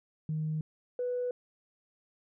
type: tone pair in turn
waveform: sine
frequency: 155.56 / 493.9 Hz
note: D#3 / B4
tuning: 0 / 0 cents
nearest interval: octave + minor sixth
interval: 2000 cents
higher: second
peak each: -29 / -29 dBFS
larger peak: neither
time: 0.29-0.61 / 0.99-1.31 s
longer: neither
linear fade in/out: 2 ms
effects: tanh soft clip ceiling -25 dBFS